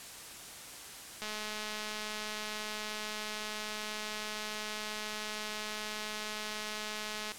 click train, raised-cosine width 0.2 ms, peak -22 dBFS, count 1300, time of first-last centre 1.22-7.319 s, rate 213 Hz, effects white hiss -47 dBFS RMS until 7.38 s + low-pass 11000 Hz 12 dB/octave

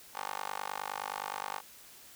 15% pulse tone with high-pass filter, 49.61 Hz, G1, 21 cents sharp, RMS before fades -39 dBFS, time 0.13-1.62 s, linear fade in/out 50 ms, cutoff 900 Hz, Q 3.1, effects white hiss -54 dBFS RMS until 2.15 s

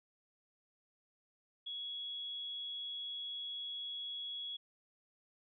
sine tone, 3348 Hz, G#7, 13 cents sharp, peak -40 dBFS, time 1.66-4.57 s, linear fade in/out 10 ms, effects none

